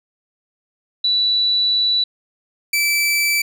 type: tone pair in turn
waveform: sine / sawtooth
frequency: 3951 / 2320 Hz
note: B7 / D7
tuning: 0 / -22 cents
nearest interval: major sixth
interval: 922 cents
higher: first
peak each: -14 / -12 dBFS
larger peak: second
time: 1.04-2.04 / 2.73-3.42 s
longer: first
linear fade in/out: 5 ms
effects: none